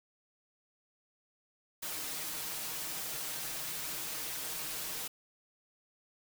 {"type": "noise with comb filter", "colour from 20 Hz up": "white", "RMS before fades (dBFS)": -39, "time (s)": [1.82, 5.08], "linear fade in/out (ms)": 10, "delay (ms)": 6.4, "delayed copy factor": 0.7, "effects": []}